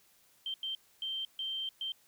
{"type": "tone bursts at uneven times", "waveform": "sine", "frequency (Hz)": 3136, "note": "G7", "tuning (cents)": 0, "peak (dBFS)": -34, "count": 5, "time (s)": [[0.46, 0.54], [0.63, 0.75], [1.02, 1.25], [1.39, 1.69], [1.81, 1.92]], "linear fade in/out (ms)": 2, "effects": ["white hiss -66 dBFS RMS until 2.07 s"]}